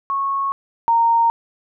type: tone pair in turn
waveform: sine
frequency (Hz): 1100 / 925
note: C#6 / A#5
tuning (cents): -14 / -14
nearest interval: minor third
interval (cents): 300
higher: first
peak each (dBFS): -18 / -12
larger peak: second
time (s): 0.1-0.52 / 0.88-1.3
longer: neither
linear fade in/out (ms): 0
effects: none